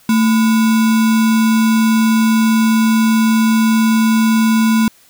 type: tone with sample-and-hold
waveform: sine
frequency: 222.7 Hz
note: A3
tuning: 21 cents sharp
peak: -9 dBFS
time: 0.09-4.88 s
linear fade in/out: 2 ms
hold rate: 1225 Hz
effects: white hiss -49 dBFS RMS until 5.09 s